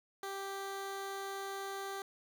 15% pulse tone, 392 Hz, G4, in tune, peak -33 dBFS, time 0.23-2.02 s, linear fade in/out 2 ms, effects none

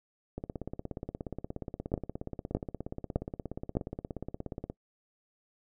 two click trains, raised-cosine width 2 ms, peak -23 / -14 dBFS, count 74 / 4, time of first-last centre 0.38-4.7 / 1.94-3.769 s, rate 16.9 / 1.64 Hz, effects noise-tail reverb RT60 0.1 s tail -22 dB re dry

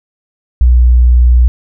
sine tone with pitch glide, 61.3 to 60.88 Hz, B1 to B1, -12 to -24 cents, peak -3 dBFS, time 0.61-1.48 s, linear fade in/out 0 ms, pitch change -12 cents, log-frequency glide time 0.72-0.78 s, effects none

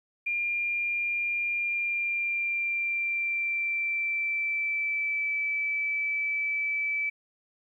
sine tone with pitch glide, 2400 to 2310 Hz, D7 to D7, +37 to -29 cents, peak -26 dBFS, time 0.26-7.1 s, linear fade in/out 10 ms, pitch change -66 cents, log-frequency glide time 1.58-5.33 s, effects 11-bit

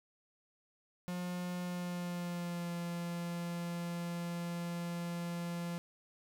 45% pulse tone with pitch glide, 178.2 to 172.13 Hz, F3 to F3, +35 to -25 cents, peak -37 dBFS, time 1.08-5.78 s, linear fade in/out 0 ms, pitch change -60 cents, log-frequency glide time 1.62-2.73 s, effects none

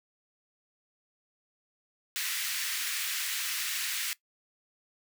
pink high-pass noise, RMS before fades -33 dBFS, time 2.16-4.13 s, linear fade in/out 0 ms, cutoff 1700 Hz, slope 24 dB/octave, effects noise-tail reverb RT60 0.1 s tail -18 dB re dry

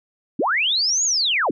sine linear two-way sweep, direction up then down, 185 to 6920 to 185 Hz, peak -17 dBFS, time 0.39-1.51 s, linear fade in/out 5 ms, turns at 1.04 s, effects none

